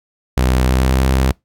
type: tone with pitch glide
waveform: sawtooth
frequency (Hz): 63.5 to 65.59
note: B1 to C2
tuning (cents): +49 to +5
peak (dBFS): -8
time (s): 0.37-1.32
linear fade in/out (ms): 5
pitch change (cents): +56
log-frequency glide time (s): 0.62-1.03
effects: noise-tail reverb RT60 0.2 s tail -26 dB re dry